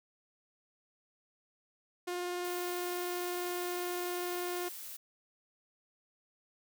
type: tone with vibrato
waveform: sawtooth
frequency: 355.5 Hz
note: F4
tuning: 31 cents sharp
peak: -31 dBFS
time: 2.07-4.69 s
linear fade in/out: 10 ms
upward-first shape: sine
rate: 20 Hz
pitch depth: 14 cents each way
type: noise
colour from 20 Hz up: blue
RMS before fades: -45 dBFS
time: 2.44-4.97 s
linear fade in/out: 10 ms
effects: none